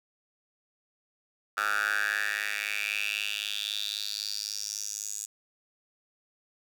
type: tone with high-pass filter sweep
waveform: 10% pulse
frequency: 103.83 Hz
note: G#2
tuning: in tune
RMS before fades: -32 dBFS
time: 1.57-5.26 s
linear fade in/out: 5 ms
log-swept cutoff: 1300 to 7200 Hz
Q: 5.5
effects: none